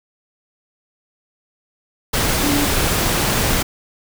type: tone in noise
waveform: sine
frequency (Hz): 289.3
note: D4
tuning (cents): -26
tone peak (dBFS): -18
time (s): 2.43-2.65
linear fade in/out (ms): 10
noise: pink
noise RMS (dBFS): -18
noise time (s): 2.13-3.63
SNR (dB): -3
effects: none